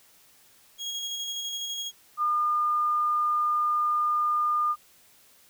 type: tone with tremolo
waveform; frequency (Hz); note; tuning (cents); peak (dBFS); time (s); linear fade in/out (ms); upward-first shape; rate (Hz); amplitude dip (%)
30% pulse; 3292; G#7; -16; -27; 0.78-1.92; 50; square; 12; 25
type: tone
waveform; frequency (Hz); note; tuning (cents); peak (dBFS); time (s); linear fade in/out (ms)
sine; 1211; D#6; -47; -22; 2.17-4.76; 50
effects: white hiss -58 dBFS RMS until 5.49 s